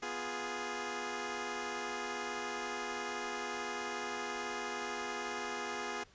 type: chord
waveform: 10% pulse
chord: F diminished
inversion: second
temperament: equal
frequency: 246.9 / 349.2 / 415.3 Hz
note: Cb4 / F4 / Ab4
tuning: 0 / 0 / 0 cents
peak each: -36 / -35 / -31 dBFS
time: 0.02-6.04 s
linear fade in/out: 10 ms
effects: pink hiss -63 dBFS RMS until 6.14 s + resampled to 16000 Hz